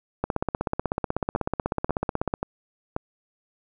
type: two click trains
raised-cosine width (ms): 1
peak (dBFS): -12 / -10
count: 4 / 35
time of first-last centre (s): 1.36-2.964 / 0.24-2.339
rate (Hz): 1.87 / 16.2
effects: none